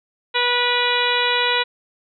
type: harmonic tone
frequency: 487.5 Hz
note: B4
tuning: 23 cents flat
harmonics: 1 / 2 / 3 / 4 / 5 / 6 / 7 / 8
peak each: -25 / -23 / -25 / -25 / -25 / -26 / -26 / -24 dBFS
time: 0.34-1.64 s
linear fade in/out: 20 ms
effects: none